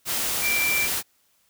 sine tone in noise, 2349 Hz, D7, in tune, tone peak -22 dBFS, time 0.41-0.89 s, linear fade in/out 50 ms, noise white, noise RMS -26 dBFS, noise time 0.05-1.03 s, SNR +1 dB, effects white hiss -65 dBFS RMS until 1.49 s

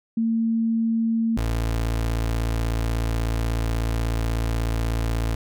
sine / 30% pulse tone pair in turn, 226.7 / 56.38 Hz, A#3 / A1, -48 / +43 cents, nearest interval 2 octaves, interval 2409 cents, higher first, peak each -19 dBFS, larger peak neither, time 0.17-1.37 / 1.37-5.35 s, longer second, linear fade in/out 5 ms, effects none

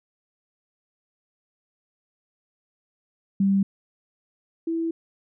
sine tone pair in turn, 196 / 329.6 Hz, G3 / E4, 0 / 0 cents, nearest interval major sixth, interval 900 cents, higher second, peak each -17 / -23 dBFS, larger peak first, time 3.4-3.63 / 4.67-4.91 s, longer second, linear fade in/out 5 ms, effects none

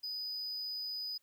triangle tone, 4978 Hz, D#8, in tune, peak -36 dBFS, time 0.03-1.18 s, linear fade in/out 10 ms, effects white hiss -75 dBFS RMS until 1.22 s

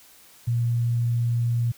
sine tone, 118.4 Hz, A#2, 27 cents sharp, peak -20 dBFS, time 0.47-1.72 s, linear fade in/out 10 ms, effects white hiss -52 dBFS RMS until 1.77 s

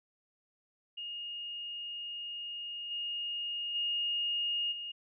sine tone with level steps, 2850 Hz, F7, 34 cents sharp, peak -38 / -34 / -30 / -38 dBFS, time 0.97-4.92 s, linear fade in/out 10 ms, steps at 2.9 / 3.74 / 4.71 s, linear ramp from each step 20 ms, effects none

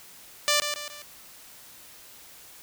5% pulse tone with echo, 590 Hz, D5, 8 cents sharp, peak -9 dBFS, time 0.48-0.6 s, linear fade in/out 0 ms, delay 140 ms, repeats 3, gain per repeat -7 dB, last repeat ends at 1.02 s, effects white hiss -49 dBFS RMS until 2.62 s

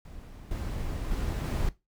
brown noise with level steps, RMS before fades -45 / -33 / -30 / -28 dBFS, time 0.05-1.69 s, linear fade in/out 2 ms, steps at 0.51 / 1.11 / 1.44 s, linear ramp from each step 2 ms, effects noise-tail reverb RT60 0.2 s tail -17 dB re dry

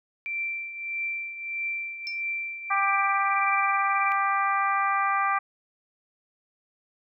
sine tone with tremolo, 2349 Hz, D7, in tune, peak -26 dBFS, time 0.26-4.12 s, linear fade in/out 0 ms, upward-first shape triangle, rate 1.6 Hz, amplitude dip 70%
sine tone with exponential decay, 5290 Hz, E8, 5 cents sharp, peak -29 dBFS, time 2.07-2.22 s, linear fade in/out 0 ms, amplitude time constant 31 ms
harmonic tone, 394.6 Hz, G4, 11 cents sharp, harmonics 2 / 3 / 4 / 5 / 6, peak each -28 / -24 / -32 / -32 / -34 dBFS, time 2.7-5.39 s, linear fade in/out 10 ms
effects none

